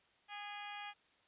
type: harmonic tone with a mistuned harmonic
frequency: 410 Hz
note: G#4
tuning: 22 cents flat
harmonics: 2 / 3 / 4 / 5 / 6 / 7 / 8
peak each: -48 / -54 / -53 / -54 / -52 / -56 / -54 dBFS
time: 0.28-0.94 s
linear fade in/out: 50 ms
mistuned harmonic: 4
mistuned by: +24 cents
effects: white hiss -71 dBFS RMS until 1.27 s + resampled to 8000 Hz